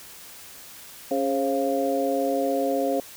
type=harmonic tone with a mistuned harmonic; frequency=138.59 Hz; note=C#3; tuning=in tune; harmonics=2 / 3 / 4 / 5; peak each=-27 / -29 / -25 / -28 dBFS; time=1.11-3 s; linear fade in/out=2 ms; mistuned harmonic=4; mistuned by=-58 cents; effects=white hiss -44 dBFS RMS until 3.16 s